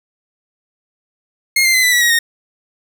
sawtooth tone with pitch steps, 2141 / 2090 / 2040 / 1990.7 / 1943 / 1896.4 / 1851 Hz, C7 / C7 / C7 / B6 / B6 / A#6 / A#6, +39 / -2 / -44 / +13 / -29 / +29 / -13 cents, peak -7 dBFS, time 1.56-2.19 s, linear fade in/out 5 ms, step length 90 ms, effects none

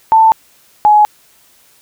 sine tone pair in turn, 888 / 841.3 Hz, A5 / G#5, +16 / +22 cents, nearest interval minor second, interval 94 cents, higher first, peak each -4 dBFS, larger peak neither, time 0.12-0.32 / 0.85-1.05 s, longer neither, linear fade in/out 0 ms, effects white hiss -49 dBFS RMS until 1.81 s

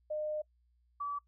sine tone pair in turn, 609 / 1149.6 Hz, D#5 / D6, -37 / -37 cents, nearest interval major seventh, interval 1100 cents, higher second, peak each -33 / -34 dBFS, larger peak first, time 0.1-0.42 / 1-1.19 s, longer first, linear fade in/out 10 ms, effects noise-tail reverb RT60 0.1 s tail -24 dB re dry + added 60 Hz sine -68 dBFS peak until 1.27 s

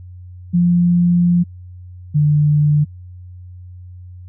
sine tone pair in turn, 174.61 / 148.53 Hz, F3 / D3, 0 / +20 cents, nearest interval minor third, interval 280 cents, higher first, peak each -10 dBFS, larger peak neither, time 0.53-1.44 / 2.14-2.85 s, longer first, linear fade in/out 20 ms, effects added 90 Hz sine -33 dBFS peak until 4.28 s

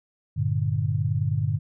sine chord, G minor, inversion none, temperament equal, 98 / 116.54 / 146.83 Hz, G2 / Bb2 / D3, 0 / 0 / 0 cents, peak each -26 dBFS, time 0.36-1.59 s, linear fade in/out 20 ms, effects none

